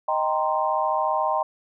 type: chord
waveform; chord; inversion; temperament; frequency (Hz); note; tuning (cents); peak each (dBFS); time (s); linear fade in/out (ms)
sine; C minor seventh; first; equal; 622.3 / 784 / 932.3 / 1046.5; Eb5 / G5 / Bb5 / C6; 0 / 0 / 0 / 0; -26; 0.08-1.43; 5
effects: none